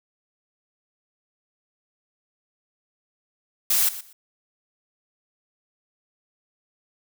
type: noise with echo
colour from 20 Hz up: blue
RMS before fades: -20 dBFS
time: 3.7-3.89 s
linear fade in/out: 5 ms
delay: 120 ms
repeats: 2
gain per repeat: -15 dB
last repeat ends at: 4.13 s
effects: none